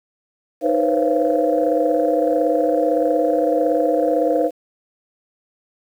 sine tone cluster, 310.5 / 488.4 / 510 / 546 / 685 Hz, D#4 / B4 / C5 / C#5 / F5, -3 / -19 / -44 / -26 / -34 cents, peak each -21 dBFS, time 0.61-4.51 s, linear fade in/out 50 ms, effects tanh soft clip ceiling -5 dBFS + 8-bit

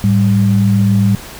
sine tone pair together, 108.24 / 196 Hz, A2 / G3, -28 / 0 cents, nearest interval minor seventh, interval 1028 cents, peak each -11 dBFS, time 0.04-1.15 s, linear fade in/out 0 ms, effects pink hiss -32 dBFS RMS until 1.39 s

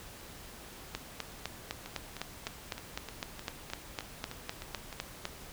two click trains, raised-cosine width 0.2 ms, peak -17 / -24 dBFS, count 18 / 11, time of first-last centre 0.95-5.254 / 1.86-4.927 s, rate 3.95 / 3.26 Hz, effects pink hiss -49 dBFS RMS until 5.52 s

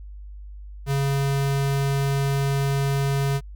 square tone, 138.59 Hz, C#3, in tune, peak -21 dBFS, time 0.86-3.41 s, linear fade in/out 50 ms, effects added 50 Hz sine -36 dBFS peak until 3.55 s

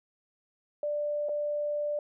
sine tone with dropouts, 590 Hz, D5, 8 cents sharp, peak -28 dBFS, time 0.83-1.99 s, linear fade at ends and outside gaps 2 ms, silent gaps 1.287-1.292 s, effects none

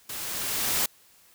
white noise with level ramp, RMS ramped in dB -36 to -24 dBFS, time 0.09-0.86 s, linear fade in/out 5 ms, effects white hiss -58 dBFS RMS until 1.34 s

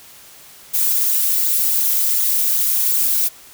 violet noise with flanger, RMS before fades -17 dBFS, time 0.73-3.29 s, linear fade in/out 20 ms, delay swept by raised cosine 0.36 to 5.36 ms, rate 2.7 Hz, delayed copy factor -0.8, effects white hiss -43 dBFS RMS until 3.53 s

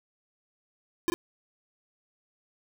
square tone with echo, 343.4 Hz, F4, 29 cents flat, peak -23 dBFS, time 1.08-1.1 s, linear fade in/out 0 ms, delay 40 ms, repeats 1, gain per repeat -3 dB, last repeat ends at 1.14 s, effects none

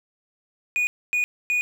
triangle tone bursts, 2461 Hz, D#7, 20 cents flat, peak -18 dBFS, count 3, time 0.76-1.61 s, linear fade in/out 0 ms, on 110 ms, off 260 ms, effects none

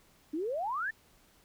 sine exponential sweep, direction up, 288.8 to 1840 Hz, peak -31 dBFS, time 0.33-0.91 s, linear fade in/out 10 ms, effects pink hiss -64 dBFS RMS until 1.44 s

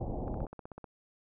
pink low-pass noise, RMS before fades -36 dBFS, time 0-0.46 s, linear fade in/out 10 ms, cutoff 820 Hz, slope 48 dB/octave
click train, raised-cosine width 1 ms, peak -30 dBFS, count 10, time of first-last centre 0.28-0.843 s, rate 16 Hz
effects none

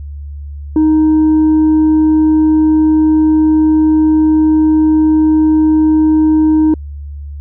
triangle tone with tanh clipping, 311.1 Hz, D#4, in tune, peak -7 dBFS, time 0.76-6.74 s, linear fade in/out 2 ms, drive 7 dB, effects added 72 Hz sine -23 dBFS peak until 7.4 s

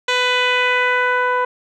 10% pulse tone with low-pass filter sweep, 498.1 Hz, B4, 15 cents sharp, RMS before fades -17 dBFS, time 0.08-1.45 s, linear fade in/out 5 ms, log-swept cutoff 4600 to 1100 Hz, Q 1.7, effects none

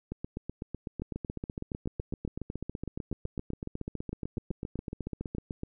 two click trains, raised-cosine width 3 ms, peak -22 / -22 dBFS, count 45 / 32, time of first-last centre 0.12-5.634 / 1.02-5.35 s, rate 7.98 / 7.16 Hz, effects none

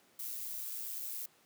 violet noise with amplitude modulation, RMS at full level -39 dBFS, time 0.19-1.26 s, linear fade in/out 5 ms, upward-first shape sine, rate 117 Hz, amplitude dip 45%, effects pink hiss -66 dBFS RMS until 1.45 s + high-pass 200 Hz 12 dB/octave

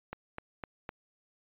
click train, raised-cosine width 0.5 ms, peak -23 dBFS, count 4, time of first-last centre 0.13-0.891 s, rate 3.94 Hz, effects resampled to 8000 Hz

